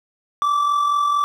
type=tone with amplitude modulation; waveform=triangle; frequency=1163 Hz; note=D6; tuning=17 cents flat; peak=-12 dBFS; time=0.42-1.24 s; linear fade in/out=0 ms; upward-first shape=sine; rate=44.4 Hz; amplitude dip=45%; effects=none